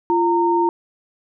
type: tone pair together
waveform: sine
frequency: 344.6 / 920 Hz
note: F4 / A#5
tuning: -23 / -23 cents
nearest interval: octave + perfect fourth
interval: 1700 cents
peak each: -17 dBFS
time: 0.1-0.69 s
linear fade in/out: 0 ms
effects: none